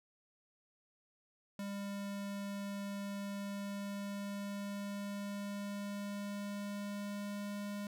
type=tone with pitch glide; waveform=square; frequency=200.3 to 203.9 Hz; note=G3 to G#3; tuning=+38 to -32 cents; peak=-40 dBFS; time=1.59-7.87 s; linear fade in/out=2 ms; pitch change=+30 cents; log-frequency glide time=3.33-7.68 s; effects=none